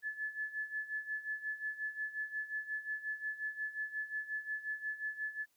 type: tone with tremolo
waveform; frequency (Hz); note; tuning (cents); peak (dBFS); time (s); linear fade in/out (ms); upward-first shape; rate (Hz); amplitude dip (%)
sine; 1726; A6; -34; -34; 0.02-5.46; 50; sine; 5.6; 80
effects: white hiss -75 dBFS RMS until 5.56 s